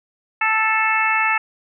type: harmonic tone with a mistuned harmonic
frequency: 440 Hz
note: A4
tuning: in tune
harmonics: 2 / 3 / 4 / 5 / 6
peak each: -22 / -22 / -22 / -22 / -22 dBFS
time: 0.41-1.38 s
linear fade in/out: 5 ms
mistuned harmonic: 5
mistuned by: -17 cents
effects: none